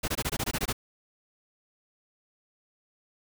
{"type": "noise bursts", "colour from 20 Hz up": "pink", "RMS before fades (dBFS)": -29, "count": 10, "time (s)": [0.03, 0.729], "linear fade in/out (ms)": 10, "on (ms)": 51, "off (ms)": 21, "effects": []}